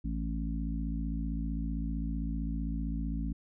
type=harmonic tone; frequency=55.5 Hz; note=A1; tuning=16 cents sharp; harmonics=1 / 3 / 4 / 5; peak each=-33 / -38 / -39 / -40 dBFS; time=0.04-3.33 s; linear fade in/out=10 ms; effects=none